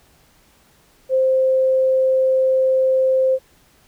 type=tone; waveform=sine; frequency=523.3 Hz; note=C5; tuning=in tune; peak=-13 dBFS; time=1.09-3.39 s; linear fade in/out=50 ms; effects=pink hiss -55 dBFS RMS until 3.87 s